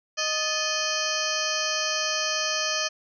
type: harmonic tone with a mistuned harmonic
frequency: 622.3 Hz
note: D#5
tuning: in tune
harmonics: 1 / 2 / 3 / 4 / 5 / 7 / 8 / 9 / 10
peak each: -33 / -33 / -33 / -33 / -33 / -33 / -33 / -33 / -33 dBFS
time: 0.17-2.89 s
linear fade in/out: 20 ms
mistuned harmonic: 3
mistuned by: -120 cents
effects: none